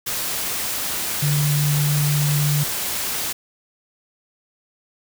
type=tone in noise; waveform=sine; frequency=146.83 Hz; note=D3; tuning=in tune; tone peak=-17 dBFS; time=1.22-2.64 s; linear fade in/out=10 ms; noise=white; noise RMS=-25 dBFS; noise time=0.06-3.33 s; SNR=+5 dB; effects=none